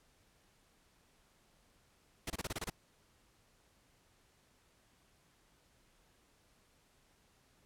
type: noise bursts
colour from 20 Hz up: pink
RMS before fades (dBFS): -39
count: 8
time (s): 2.27-2.7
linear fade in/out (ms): 5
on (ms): 31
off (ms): 26
effects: pink hiss -70 dBFS RMS until 7.65 s + low-pass 12000 Hz 12 dB/octave